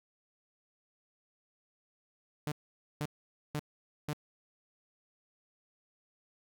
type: tone bursts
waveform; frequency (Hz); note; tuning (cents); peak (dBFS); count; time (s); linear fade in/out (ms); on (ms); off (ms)
sawtooth; 149.1; D3; +27; -29; 4; 2.47-4.132; 0; 48; 490
effects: none